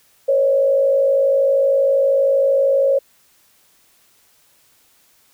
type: tone with frequency modulation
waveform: sine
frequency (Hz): 547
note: C#5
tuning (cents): -23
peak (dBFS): -12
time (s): 0.28-2.99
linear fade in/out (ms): 10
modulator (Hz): 52.7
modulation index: 0.67
effects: white hiss -56 dBFS RMS until 5.33 s